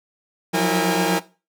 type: tone cluster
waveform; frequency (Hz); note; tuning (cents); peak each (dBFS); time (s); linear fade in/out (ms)
sawtooth; 176.2 / 184.5 / 323.4 / 461.1 / 813; F3 / F#3 / E4 / A#4 / G#5; +16 / -5 / -33 / -19 / -37; -20; 0.53-1.2; 20
effects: noise-tail reverb RT60 0.3 s tail -17 dB re dry